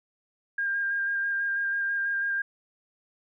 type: tone with vibrato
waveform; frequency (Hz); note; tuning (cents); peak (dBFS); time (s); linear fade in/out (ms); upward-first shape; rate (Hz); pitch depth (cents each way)
sine; 1606; G6; +41; -25; 0.58-2.42; 5; square; 6.1; 13
effects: none